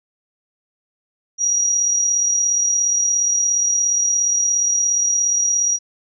sine tone with amplitude modulation, 5750 Hz, F8, 50 cents sharp, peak -13 dBFS, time 1.38-5.79 s, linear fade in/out 50 ms, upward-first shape sine, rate 37.1 Hz, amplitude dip 40%, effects none

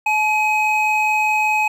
triangle tone pair together, 858 / 2529 Hz, A5 / D#7, -44 / +28 cents, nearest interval octave + perfect fifth, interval 1872 cents, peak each -16 dBFS, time 0.06-1.68 s, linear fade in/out 5 ms, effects none

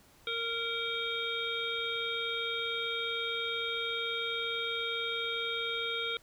harmonic tone, 462.2 Hz, A#4, 15 cents flat, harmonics 1 / 3 / 5 / 7 / 8, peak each -39 / -38 / -38 / -38 / -38 dBFS, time 0.27-6.17 s, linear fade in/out 2 ms, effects pink hiss -61 dBFS RMS until 6.22 s

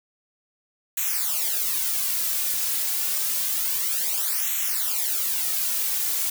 blue noise with flanger, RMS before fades -25 dBFS, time 0.97-6.3 s, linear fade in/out 5 ms, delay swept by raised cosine 0.2 to 3.3 ms, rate 0.28 Hz, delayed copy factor -0.95, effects none

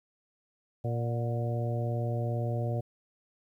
harmonic tone with a mistuned harmonic, 117.6 Hz, A#2, 16 cents sharp, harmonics 1 / 2 / 3 / 4 / 5 / 6, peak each -29 / -41 / -41 / -40 / -38 / -42 dBFS, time 0.84-2.81 s, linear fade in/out 10 ms, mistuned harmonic 6, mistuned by +45 cents, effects 11-bit

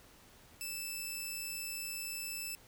10% pulse tone, 2637 Hz, E7, in tune, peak -30 dBFS, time 0.61-2.55 s, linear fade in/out 0 ms, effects pink hiss -60 dBFS RMS until 2.67 s

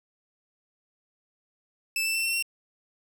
sawtooth tone with pitch steps, 2637 / 2660 / 2683 / 2706 / 2730 Hz, E7 / E7 / E7 / E7 / F7, 0 / +15 / +30 / +45 / -40 cents, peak -22 dBFS, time 1.96-2.425 s, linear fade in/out 2 ms, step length 93 ms, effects none

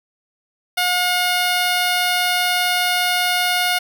10% pulse tone, 719 Hz, F#5, 50 cents flat, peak -8 dBFS, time 0.77-3.79 s, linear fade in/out 10 ms, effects none

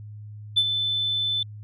sine tone with ADSR envelope, 3520 Hz, A7, in tune, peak -13 dBFS, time 0.56-1.43 s, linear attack 19 ms, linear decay 53 ms, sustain -9 dB, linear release 4 ms, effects tanh soft clip ceiling -13 dBFS + added 105 Hz sine -37 dBFS peak until 1.63 s

